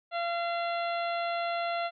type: harmonic tone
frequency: 685 Hz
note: F5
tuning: 34 cents flat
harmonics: 1 / 2 / 3 / 4 / 5 / 6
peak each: -30 / -36 / -40 / -42 / -44 / -46 dBFS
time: 0.11-1.91 s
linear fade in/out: 50 ms
effects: none